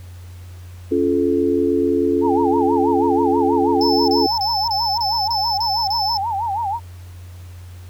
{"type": "chord", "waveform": "sine", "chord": "Db augmented", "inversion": "none", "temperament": "just", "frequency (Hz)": [277.2, 346.5, 433.1], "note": ["Db4", "F4", "A4"], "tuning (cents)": [0, -14, -27], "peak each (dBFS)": -19, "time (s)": [0.91, 4.27], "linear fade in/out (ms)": 10}
{"type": "tone with vibrato", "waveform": "sine", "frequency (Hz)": 856, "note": "A5", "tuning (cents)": -48, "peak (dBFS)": -19, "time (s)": [2.21, 6.8], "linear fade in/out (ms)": 50, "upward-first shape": "sine", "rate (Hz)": 6.2, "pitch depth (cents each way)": 180}
{"type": "tone bursts", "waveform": "triangle", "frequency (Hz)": 5274, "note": "E8", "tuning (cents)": 0, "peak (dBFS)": -19, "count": 8, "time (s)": [3.81, 6.173], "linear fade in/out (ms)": 2, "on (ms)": 270, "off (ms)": 29}
{"effects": ["added 89 Hz sine -34 dBFS peak until 7.89 s", "pink hiss -49 dBFS RMS until 7.89 s"]}